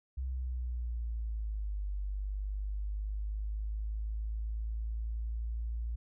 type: linear two-way sweep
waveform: sine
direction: down then up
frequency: 65.41 to 49 to 57.3 Hz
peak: -33 dBFS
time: 0.17-5.96 s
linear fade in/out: 10 ms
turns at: 1.91 s
effects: none